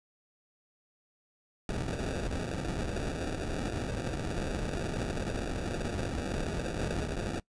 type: noise with sample-and-hold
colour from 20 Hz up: pink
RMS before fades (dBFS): -34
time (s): 1.69-7.4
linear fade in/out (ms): 2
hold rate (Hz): 1050
effects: noise-tail reverb RT60 0.1 s tail -22 dB re dry + resampled to 22050 Hz